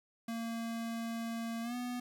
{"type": "tone with pitch glide", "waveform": "square", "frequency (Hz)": [229.4, 245.9], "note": ["A#3", "B3"], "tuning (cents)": [-28, -7], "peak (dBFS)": -37, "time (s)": [0.28, 2], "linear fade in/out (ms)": 5, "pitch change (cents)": 121, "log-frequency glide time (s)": [1.62, 1.75], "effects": ["11-bit"]}